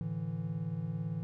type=chord; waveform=triangle; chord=A suspended fourth; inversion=none; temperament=equal; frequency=110 / 146.83 / 164.81 Hz; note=A2 / D3 / E3; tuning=0 / 0 / 0 cents; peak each=-38 / -38 / -34 dBFS; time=0.01-1.23 s; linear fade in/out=0 ms; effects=none